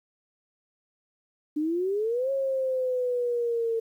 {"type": "exponential two-way sweep", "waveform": "sine", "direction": "up then down", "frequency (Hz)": [293.7, 547, 451.6], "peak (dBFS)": -24, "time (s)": [1.56, 3.8], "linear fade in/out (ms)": 10, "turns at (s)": 2.31, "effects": ["10-bit"]}